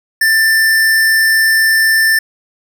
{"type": "tone", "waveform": "square", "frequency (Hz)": 1778, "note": "A6", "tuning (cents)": 18, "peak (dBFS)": -9, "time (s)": [0.21, 2.19], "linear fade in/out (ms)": 5, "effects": []}